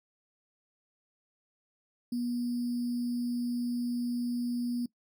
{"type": "tone with sample-and-hold", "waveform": "sine", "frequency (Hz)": 241.7, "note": "B3", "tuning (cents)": -37, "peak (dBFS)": -29, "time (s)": [2.12, 4.86], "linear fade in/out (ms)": 5, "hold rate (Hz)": 4900, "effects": ["noise-tail reverb RT60 0.1 s tail -20 dB re dry"]}